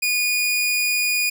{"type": "tone", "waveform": "sawtooth", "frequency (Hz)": 2453, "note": "D#7", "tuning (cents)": -25, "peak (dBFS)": -15, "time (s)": [0.02, 1.3], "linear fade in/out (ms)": 10, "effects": []}